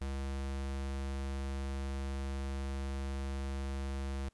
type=tone; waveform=square; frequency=68 Hz; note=C#2; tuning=33 cents flat; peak=-36 dBFS; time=0.01-4.29 s; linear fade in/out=5 ms; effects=pink hiss -75 dBFS RMS until 4.33 s + resampled to 24000 Hz